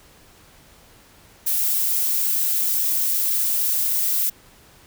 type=noise; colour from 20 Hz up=violet; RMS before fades=-21 dBFS; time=1.46-4.3 s; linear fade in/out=10 ms; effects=pink hiss -51 dBFS RMS until 4.86 s